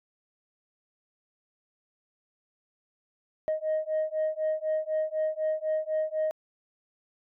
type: beating tone pair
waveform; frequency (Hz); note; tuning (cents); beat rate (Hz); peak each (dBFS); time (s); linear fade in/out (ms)
sine; 622.3 / 626.3; D#5 / D#5; 0 / +11; 4; -28; 3.48-6.31; 0
effects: tanh soft clip ceiling -22 dBFS